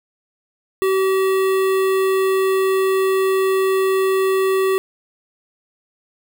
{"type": "tone with notch filter", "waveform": "square", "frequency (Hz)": 382.4, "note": "G4", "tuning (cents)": -43, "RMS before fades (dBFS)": -17, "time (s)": [0.82, 4.78], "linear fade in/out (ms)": 0, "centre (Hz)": 5700, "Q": 0.8, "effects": []}